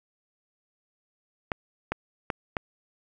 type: clicks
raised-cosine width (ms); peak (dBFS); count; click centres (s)
0.5; -12; 4; 1.518 / 1.92 / 2.302 / 2.568
effects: none